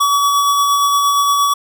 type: tone with tremolo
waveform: square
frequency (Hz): 1137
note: C#6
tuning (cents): +44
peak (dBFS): -11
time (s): 0-1.54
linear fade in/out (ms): 10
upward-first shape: sine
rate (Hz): 8.6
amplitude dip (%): 25
effects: none